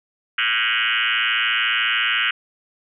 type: tone with frequency modulation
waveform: sine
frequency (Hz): 2217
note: C#7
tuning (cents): 0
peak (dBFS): -17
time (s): 0.38-2.31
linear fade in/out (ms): 5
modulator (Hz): 114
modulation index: 7.5
effects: none